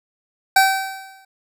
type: tone with exponential decay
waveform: 25% pulse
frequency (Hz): 771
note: G5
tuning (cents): -29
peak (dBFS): -5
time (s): 0.56-1.25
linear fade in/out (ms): 5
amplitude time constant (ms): 150
effects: none